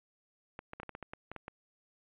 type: clicks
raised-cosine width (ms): 0.5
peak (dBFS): -27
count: 11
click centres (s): 0.591 / 0.734 / 0.8 / 0.832 / 0.893 / 0.951 / 1.027 / 1.135 / 1.316 / 1.363 / 1.481
effects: resampled to 8000 Hz